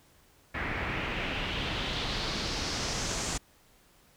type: noise with low-pass filter sweep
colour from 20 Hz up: pink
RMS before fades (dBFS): -33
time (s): 0.54-3.38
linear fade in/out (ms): 10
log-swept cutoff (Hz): 1900 to 7300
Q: 2.7
effects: pink hiss -62 dBFS RMS until 4.16 s